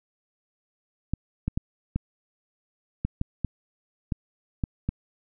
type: clicks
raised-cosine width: 5 ms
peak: -13 dBFS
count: 10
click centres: 1.136 / 1.48 / 1.575 / 1.96 / 3.05 / 3.214 / 3.447 / 4.122 / 4.638 / 4.89 s
effects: none